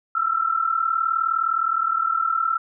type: tone pair together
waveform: sine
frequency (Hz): 1317 / 1356.4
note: E6 / E6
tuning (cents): -2 / +49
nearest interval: minor second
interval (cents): 51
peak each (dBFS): -22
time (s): 0.15-2.58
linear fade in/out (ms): 5
effects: none